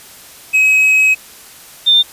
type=tone pair in turn; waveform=triangle / sine; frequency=2549 / 3598 Hz; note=D#7 / A7; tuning=+41 / +38 cents; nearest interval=tritone; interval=597 cents; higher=second; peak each=-6 dBFS; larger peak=neither; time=0.53-1.15 / 1.86-2.03 s; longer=first; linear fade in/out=20 ms; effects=white hiss -38 dBFS RMS until 2.12 s + resampled to 32000 Hz